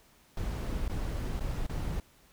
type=noise with dropouts; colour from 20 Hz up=brown; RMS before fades=-33 dBFS; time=0.37-2 s; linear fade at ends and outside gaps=2 ms; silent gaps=0.88-0.896 / 1.396-1.406 / 1.666-1.695 s; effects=pink hiss -62 dBFS RMS until 2.32 s